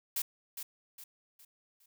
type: noise with echo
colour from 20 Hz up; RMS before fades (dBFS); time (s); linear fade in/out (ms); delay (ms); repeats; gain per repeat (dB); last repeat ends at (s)
blue; -33; 0.16-0.22; 5; 410; 4; -8; 1.86
effects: none